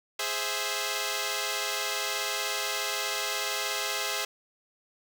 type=chord; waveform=5% pulse; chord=Ab augmented; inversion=none; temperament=equal; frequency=415.3 / 523.3 / 659.3 Hz; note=Ab4 / C5 / E5; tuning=0 / 0 / 0 cents; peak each=-22 dBFS; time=0.19-4.25 s; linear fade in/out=5 ms; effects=none